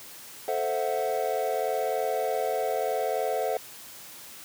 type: chord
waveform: triangle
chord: F# half-diminished seventh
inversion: first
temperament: equal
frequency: 440 / 523.3 / 659.3 / 740 Hz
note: A4 / C5 / E5 / F#5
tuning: 0 / 0 / 0 / 0 cents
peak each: -29 dBFS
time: 0.48-3.57 s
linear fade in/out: 2 ms
effects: white hiss -45 dBFS RMS until 4.44 s + high-pass 80 Hz 12 dB/octave